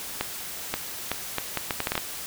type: accelerating click train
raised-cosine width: 0.3 ms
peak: -9 dBFS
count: 11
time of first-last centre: 0.21-1.978 s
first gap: 530 ms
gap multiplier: 0.71
effects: white hiss -36 dBFS RMS until 2.26 s